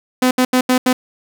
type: tone bursts at uneven times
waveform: sawtooth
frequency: 253.8 Hz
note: B3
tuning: 47 cents sharp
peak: -7 dBFS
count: 5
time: 0.22-0.31 / 0.38-0.45 / 0.53-0.61 / 0.69-0.78 / 0.86-0.93 s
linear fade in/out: 5 ms
effects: none